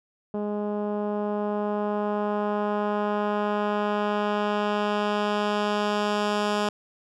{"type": "tone with low-pass filter sweep", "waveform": "10% pulse", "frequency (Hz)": 207.7, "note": "G#3", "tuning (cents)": 0, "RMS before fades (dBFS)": -26, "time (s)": [0.34, 6.69], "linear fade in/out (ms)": 2, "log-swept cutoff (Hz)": [500, 6500], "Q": 0.71, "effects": []}